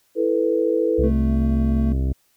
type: chord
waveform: sine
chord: E suspended fourth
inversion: none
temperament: equal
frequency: 329.6 / 440 / 493.9 Hz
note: E4 / A4 / B4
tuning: 0 / 0 / 0 cents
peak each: -22 / -21 / -21 dBFS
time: 0.15-1.11 s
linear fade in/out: 50 ms
type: harmonic tone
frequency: 66 Hz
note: C2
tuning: 16 cents sharp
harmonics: 1 / 2 / 3 / 4 / 5 / 6 / 7 / 9 / 10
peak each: -19 / -27 / -35 / -31 / -38 / -38 / -45 / -46 / -48 dBFS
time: 0.98-2.13 s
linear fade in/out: 10 ms
type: tone with pitch glide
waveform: triangle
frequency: 220 to 223.8 Hz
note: A3 to A3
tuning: 0 to +30 cents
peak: -18 dBFS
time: 1.03-1.93 s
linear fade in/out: 10 ms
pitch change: +30 cents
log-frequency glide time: 1.19-1.43 s
effects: white hiss -63 dBFS RMS until 2.36 s